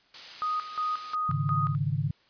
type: noise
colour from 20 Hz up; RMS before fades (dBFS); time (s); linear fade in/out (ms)
blue; -36; 0.14-1.15; 2
type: tone with tremolo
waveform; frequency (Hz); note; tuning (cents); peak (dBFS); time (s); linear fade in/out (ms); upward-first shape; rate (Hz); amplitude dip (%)
sine; 1244.5; D#6; 0; -26; 0.42-1.75; 0; square; 2.8; 75
type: chord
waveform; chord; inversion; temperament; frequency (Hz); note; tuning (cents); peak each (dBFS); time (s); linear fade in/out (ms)
sine; Ab suspended fourth; none; equal with one note detuned; 104.19 / 138.59 / 155.56; Ab2 / Db3 / Eb3; +6 / 0 / 0; -32 / -28 / -30; 1.29-2.11; 5
effects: white hiss -63 dBFS RMS until 2.29 s + resampled to 11025 Hz